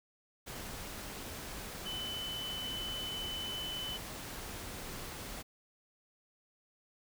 sine tone in noise, 3018 Hz, F#7, 34 cents sharp, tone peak -38 dBFS, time 1.85-3.98 s, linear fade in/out 20 ms, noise pink, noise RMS -44 dBFS, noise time 0.46-5.43 s, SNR +3 dB, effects none

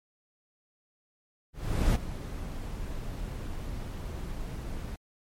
brown noise with ADSR envelope, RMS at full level -22 dBFS, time 1.53-4.96 s, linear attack 420 ms, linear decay 17 ms, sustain -14 dB, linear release 6 ms, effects MP3 64 kbps

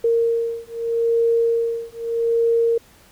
sine beating tone pair, 462.2 / 463 Hz, A#4 / A#4, -15 / -12 cents, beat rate 0.8 Hz, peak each -20 dBFS, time 0.04-2.78 s, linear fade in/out 5 ms, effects pink hiss -51 dBFS RMS until 3.11 s

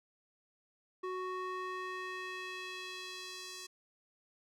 square tone with band-pass filter sweep, 370 Hz, F#4, in tune, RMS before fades -42 dBFS, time 1.03-3.67 s, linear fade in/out 10 ms, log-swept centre 810 to 5900 Hz, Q 1.3, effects none

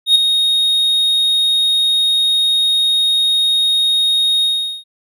triangle tone with ADSR envelope, 3729 Hz, A#7, in tune, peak -3 dBFS, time 0.06-4.84 s, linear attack 93 ms, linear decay 9 ms, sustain -7 dB, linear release 410 ms, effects none

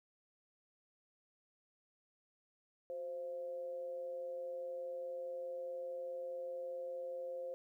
sine tone with amplitude modulation, 523.3 Hz, C5, in tune, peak -38 dBFS, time 2.9-7.54 s, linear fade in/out 0 ms, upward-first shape sine, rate 159 Hz, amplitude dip 50%, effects 13-bit

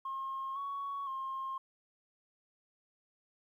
sine tone with pitch steps, 1073 / 1116 / 1066 Hz, C6 / C#6 / C6, +43 / +11 / +32 cents, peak -35 dBFS, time 0.05-1.58 s, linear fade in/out 5 ms, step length 510 ms, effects tanh soft clip ceiling -32 dBFS + 12-bit

